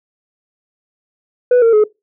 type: tone with pitch steps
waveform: sine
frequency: 493.9 / 458.2 / 425 Hz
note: B4 / A#4 / G#4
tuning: 0 / -30 / +40 cents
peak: -4 dBFS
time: 1.51-1.84 s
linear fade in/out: 5 ms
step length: 110 ms
effects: noise-tail reverb RT60 0.2 s tail -22 dB re dry + tanh soft clip ceiling -6 dBFS